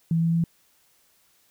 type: tone with pitch steps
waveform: sine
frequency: 164.81 / 166.05 / 167.3 Hz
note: E3 / E3 / E3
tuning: 0 / +13 / +26 cents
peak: -19 dBFS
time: 0.11-0.44 s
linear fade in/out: 2 ms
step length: 110 ms
effects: white hiss -63 dBFS RMS until 1.5 s